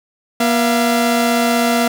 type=tone pair together; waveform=sawtooth; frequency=239 / 681 Hz; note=A#3 / F5; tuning=+43 / -44 cents; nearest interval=octave + tritone; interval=1813 cents; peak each=-11 / -13 dBFS; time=0.4-1.88 s; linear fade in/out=5 ms; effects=none